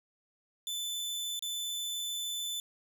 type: tone with dropouts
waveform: sawtooth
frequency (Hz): 3513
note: A7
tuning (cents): -3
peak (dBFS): -31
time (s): 0.67-2.6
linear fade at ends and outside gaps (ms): 1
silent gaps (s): 1.393-1.424
effects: none